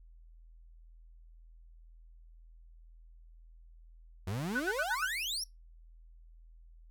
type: exponential sweep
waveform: 35% pulse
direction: up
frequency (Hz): 87.31 to 5780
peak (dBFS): -32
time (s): 4.27-5.44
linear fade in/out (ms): 5
type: tone bursts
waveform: sine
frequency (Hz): 1494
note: F#6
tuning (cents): +16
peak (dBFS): -29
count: 5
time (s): 4.55-5.069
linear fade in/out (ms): 10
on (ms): 51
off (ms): 66
effects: noise-tail reverb RT60 0.2 s tail -24 dB re dry + added 41 Hz sine -53 dBFS peak until 6.9 s